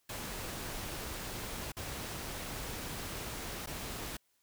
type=noise with dropouts; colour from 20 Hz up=pink; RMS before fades=-41 dBFS; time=0.09-4.17 s; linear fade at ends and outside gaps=5 ms; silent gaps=1.72-1.767 / 3.661-3.671 s; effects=white hiss -75 dBFS RMS until 4.42 s